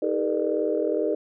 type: tone cluster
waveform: sine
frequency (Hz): 316.3 / 401.4 / 443.6 / 483.4 / 600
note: D#4 / G4 / A4 / B4 / D5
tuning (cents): +29 / +41 / +14 / -37 / +37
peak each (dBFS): -28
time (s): 0.02-1.15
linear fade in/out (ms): 5
effects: tanh soft clip ceiling -10 dBFS